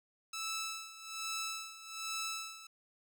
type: tone with tremolo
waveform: 10% pulse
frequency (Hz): 1314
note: E6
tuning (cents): -6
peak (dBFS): -28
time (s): 0.33-2.67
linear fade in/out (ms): 5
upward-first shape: sine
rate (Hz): 1.2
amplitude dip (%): 80
effects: none